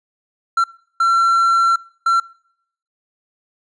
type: tone bursts at uneven times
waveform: triangle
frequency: 1357 Hz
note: E6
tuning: 50 cents sharp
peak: -10 dBFS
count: 3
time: 0.57-0.64 / 1-1.76 / 2.06-2.2 s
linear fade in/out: 5 ms
effects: noise-tail reverb RT60 0.7 s tail -25 dB re dry + resampled to 22050 Hz